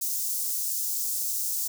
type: high-pass noise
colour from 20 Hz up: white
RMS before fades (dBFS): -29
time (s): 0.01-1.68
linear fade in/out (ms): 10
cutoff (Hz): 5700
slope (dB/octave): 24
effects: none